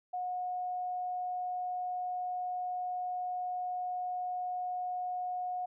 sine tone, 726 Hz, F#5, 33 cents flat, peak -33 dBFS, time 0.13-5.66 s, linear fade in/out 10 ms, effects none

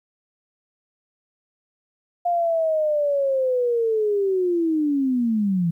sine linear sweep, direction down, 706 to 162.9 Hz, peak -18 dBFS, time 2.25-5.71 s, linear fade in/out 10 ms, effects 10-bit

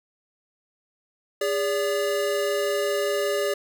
square tone pair together, 407.1 / 575 Hz, G#4 / D5, -35 / -37 cents, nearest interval tritone, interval 598 cents, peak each -26 dBFS, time 1.41-3.54 s, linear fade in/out 5 ms, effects none

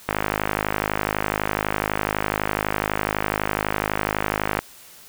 click train, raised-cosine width 0.5 ms, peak -5 dBFS, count 235, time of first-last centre 0.09-4.59 s, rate 52 Hz, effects white hiss -46 dBFS RMS until 5.08 s

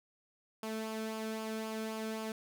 sawtooth tone with flanger, 220 Hz, A3, in tune, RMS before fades -39 dBFS, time 0.63-2.32 s, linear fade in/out 2 ms, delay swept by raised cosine 0.5 to 1.07 ms, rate 3.8 Hz, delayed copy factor -0.5, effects none

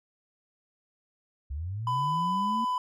sine linear sweep, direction up, 64.6 to 233.1 Hz, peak -31 dBFS, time 1.5-2.65 s, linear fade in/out 10 ms
triangle tone, 1001 Hz, B5, 23 cents sharp, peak -24 dBFS, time 1.87-2.78 s, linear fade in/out 2 ms
effects none

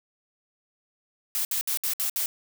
blue noise bursts, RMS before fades -27 dBFS, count 6, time 1.35-2.259 s, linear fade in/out 0 ms, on 99 ms, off 63 ms, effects none

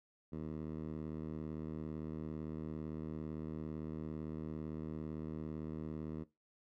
10% pulse tone with band-pass filter, 77.78 Hz, D#2, in tune, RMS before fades -43 dBFS, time 0.32-6.24 s, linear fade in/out 10 ms, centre 210 Hz, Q 0.87, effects noise-tail reverb RT60 0.2 s tail -17 dB re dry

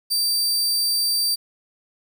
sawtooth tone, 4665 Hz, D8, 12 cents flat, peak -16 dBFS, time 0.1-1.36 s, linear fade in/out 20 ms, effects 9-bit

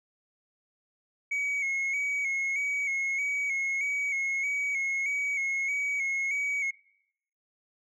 sine tone with vibrato, 2217 Hz, C#7, in tune, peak -24 dBFS, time 1.31-6.71 s, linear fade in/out 10 ms, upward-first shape square, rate 1.6 Hz, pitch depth 38 cents each way, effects noise-tail reverb RT60 0.8 s tail -24 dB re dry + tanh soft clip ceiling -26 dBFS

